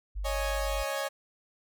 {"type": "tone", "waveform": "sine", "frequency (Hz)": 49, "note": "G1", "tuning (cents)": 0, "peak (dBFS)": -31, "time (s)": [0.15, 0.84], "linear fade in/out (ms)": 20}
{"type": "chord", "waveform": "sawtooth", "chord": "C# suspended second", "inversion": "none", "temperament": "equal", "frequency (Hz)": [554.4, 622.3, 830.6], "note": ["C#5", "D#5", "G#5"], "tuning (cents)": [0, 0, 0], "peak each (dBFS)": [-29, -32, -34], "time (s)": [0.24, 1.09], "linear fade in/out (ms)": 20}
{"effects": []}